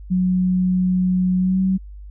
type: tone with pitch glide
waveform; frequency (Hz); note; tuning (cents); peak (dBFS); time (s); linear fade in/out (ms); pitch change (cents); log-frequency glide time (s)
sine; 183.3 to 189; F#3 to F#3; -16 to +37; -15; 0.1-1.78; 20; +53; 1.38-1.61
effects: added 50 Hz sine -34 dBFS peak until 2.1 s